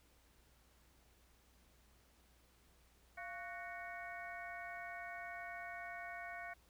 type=harmonic tone with a mistuned harmonic; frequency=370 Hz; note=F#4; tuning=in tune; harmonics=2 / 3 / 4 / 5 / 6; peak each=-49 / -56 / -51 / -52 / -52 dBFS; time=3.17-6.54 s; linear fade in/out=10 ms; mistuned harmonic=2; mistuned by=-110 cents; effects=added 60 Hz sine -70 dBFS peak until 6.69 s + pink hiss -71 dBFS RMS until 6.69 s